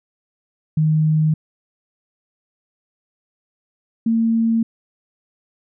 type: tone pair in turn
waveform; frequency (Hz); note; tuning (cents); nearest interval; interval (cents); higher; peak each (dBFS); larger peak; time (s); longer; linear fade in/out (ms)
sine; 155.56 / 227.2; D#3 / A#3; 0 / -44; perfect fifth; 656; second; -13 / -14; first; 0.77-1.34 / 4.06-4.63; neither; 5
effects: none